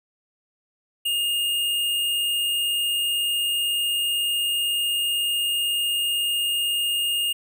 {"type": "tone", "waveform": "square", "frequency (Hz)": 2834, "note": "F7", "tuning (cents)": 25, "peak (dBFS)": -22, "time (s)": [1.05, 7.33], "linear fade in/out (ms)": 10, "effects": []}